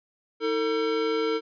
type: tone pair together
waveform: square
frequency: 318.2 / 450 Hz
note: D#4 / A4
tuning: +39 / +39 cents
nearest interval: tritone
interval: 600 cents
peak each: -31 / -25 dBFS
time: 0.4-1.41 s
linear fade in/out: 50 ms
effects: resampled to 11025 Hz